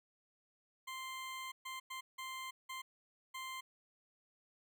20% pulse tone bursts at uneven times, 1046.5 Hz, C6, in tune, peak -38 dBFS, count 6, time 0.87-1.52 / 1.65-1.8 / 1.9-2.01 / 2.18-2.51 / 2.69-2.82 / 3.34-3.61 s, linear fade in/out 10 ms, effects none

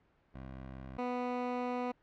15% pulse tone pair in turn, 65.5 / 247.3 Hz, C2 / B3, +2 / +3 cents, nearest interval octave + major seventh, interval 2301 cents, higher second, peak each -38 / -27 dBFS, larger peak second, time 0.34-0.98 / 0.98-1.92 s, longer second, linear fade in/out 10 ms, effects pink hiss -70 dBFS RMS until 2.02 s + low-pass 2000 Hz 12 dB/octave

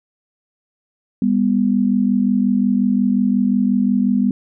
sine tone pair together, 200.8 / 246.4 Hz, G3 / B3, +42 / -4 cents, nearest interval major third, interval 354 cents, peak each -16 dBFS, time 1.22-4.31 s, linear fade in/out 2 ms, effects none

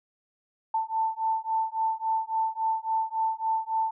sine beating tone pair, 887 / 890.6 Hz, A5 / A5, +14 / +21 cents, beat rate 3.6 Hz, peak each -28 dBFS, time 0.74-3.91 s, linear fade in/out 5 ms, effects none

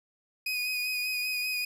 30% pulse tone with vibrato, 2489 Hz, D#7, in tune, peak -26 dBFS, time 0.46-1.65 s, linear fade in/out 5 ms, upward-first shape sine, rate 5.1 Hz, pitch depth 22 cents each way, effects none

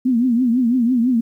sine tone with vibrato, 243.5 Hz, B3, 24 cents flat, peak -13 dBFS, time 0.05-1.21 s, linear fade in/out 10 ms, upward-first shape triangle, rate 6 Hz, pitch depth 150 cents each way, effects 9-bit

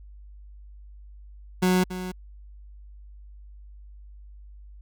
30% pulse tone with echo, 183.3 Hz, F#3, 16 cents flat, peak -16 dBFS, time 1.62-1.84 s, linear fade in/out 10 ms, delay 280 ms, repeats 1, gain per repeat -12 dB, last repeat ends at 2.12 s, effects added 50 Hz sine -43 dBFS peak until 4.81 s

